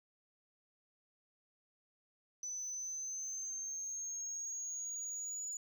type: linear sweep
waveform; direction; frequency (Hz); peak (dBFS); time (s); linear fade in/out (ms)
sine; up; 5990 to 6920; -38; 2.43-5.57; 2
effects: tanh soft clip ceiling -36 dBFS